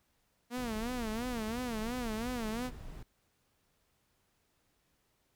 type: tone with vibrato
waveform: sawtooth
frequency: 233.1 Hz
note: A#3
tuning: in tune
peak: -31 dBFS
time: 0.5-2.71 s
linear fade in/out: 50 ms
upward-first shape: sine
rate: 2.9 Hz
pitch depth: 140 cents each way
type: noise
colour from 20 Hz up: brown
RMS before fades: -45 dBFS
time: 0.57-3.03 s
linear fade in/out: 5 ms
effects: pink hiss -75 dBFS RMS until 5.35 s